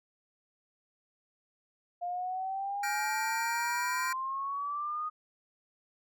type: exponential sweep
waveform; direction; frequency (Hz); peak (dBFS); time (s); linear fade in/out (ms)
sine; up; 700 to 1244.5; -32; 2.01-5.1; 20
type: chord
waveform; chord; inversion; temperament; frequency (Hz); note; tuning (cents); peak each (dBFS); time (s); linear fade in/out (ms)
square; G minor seventh; third; just; 1411.2 / 1568 / 1881.6 / 2352; F6 / G6 / Bb6 / D7; +18 / 0 / +16 / +2; -39; 2.83-4.13; 5
effects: none